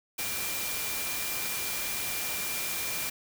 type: tone in noise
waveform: sine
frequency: 2380 Hz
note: D7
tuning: 22 cents sharp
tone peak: -39 dBFS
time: 0.18-3.1 s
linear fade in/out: 10 ms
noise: white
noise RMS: -33 dBFS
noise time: 0.18-3.1 s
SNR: -9 dB
effects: none